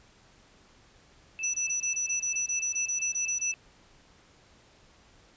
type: tone with tremolo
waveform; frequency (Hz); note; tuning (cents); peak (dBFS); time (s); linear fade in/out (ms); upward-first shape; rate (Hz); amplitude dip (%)
sine; 2637; E7; 0; -31; 1.39-3.54; 0; triangle; 4.4; 80
type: tone bursts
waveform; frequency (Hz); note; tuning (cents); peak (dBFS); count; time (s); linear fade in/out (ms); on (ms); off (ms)
sine; 5920; F#8; 0; -27; 16; 1.43-3.52; 10; 110; 22
effects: pink hiss -59 dBFS RMS until 5.36 s + resampled to 16000 Hz